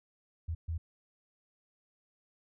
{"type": "tone bursts at uneven times", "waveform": "sine", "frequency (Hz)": 82.3, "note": "E2", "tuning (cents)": -2, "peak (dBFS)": -32, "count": 2, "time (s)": [[0.48, 0.55], [0.68, 0.78]], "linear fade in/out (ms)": 10, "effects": []}